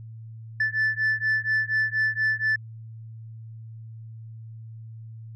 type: beating tone pair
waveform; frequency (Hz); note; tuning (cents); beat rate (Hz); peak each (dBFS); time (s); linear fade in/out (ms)
sine; 1750 / 1754.2; A6 / A6; -10 / -6; 4.2; -23; 0.6-2.56; 5
effects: tanh soft clip ceiling -18 dBFS + added 112 Hz sine -38 dBFS peak until 5.35 s